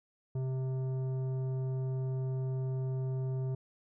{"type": "tone with tanh clipping", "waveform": "sine", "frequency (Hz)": 130.81, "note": "C3", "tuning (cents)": 0, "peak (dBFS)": -33, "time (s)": [0.35, 3.55], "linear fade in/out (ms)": 5, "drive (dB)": 11, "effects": []}